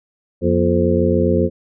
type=harmonic tone with a mistuned harmonic; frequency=87.31 Hz; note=F2; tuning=in tune; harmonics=1 / 2 / 3 / 4 / 5 / 6; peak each=-20 / -20 / -20 / -20 / -20 / -20 dBFS; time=0.41-1.5 s; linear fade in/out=50 ms; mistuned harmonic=3; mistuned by=-150 cents; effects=none